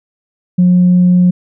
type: tone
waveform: sine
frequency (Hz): 179.5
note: F3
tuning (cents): +48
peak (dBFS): -4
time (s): 0.58-1.31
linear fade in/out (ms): 10
effects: tanh soft clip ceiling -2 dBFS